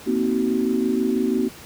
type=chord; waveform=sine; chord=C half-diminished seventh; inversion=third; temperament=just; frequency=235.5 / 261.6 / 314 / 376.7 Hz; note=Bb3 / C4 / Eb4 / Gb4; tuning=+18 / 0 / +16 / +31 cents; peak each=-23 / -23 / -27 / -24 dBFS; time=0.06-1.49 s; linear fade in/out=20 ms; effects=pink hiss -42 dBFS RMS until 1.65 s + high-pass 60 Hz 12 dB/octave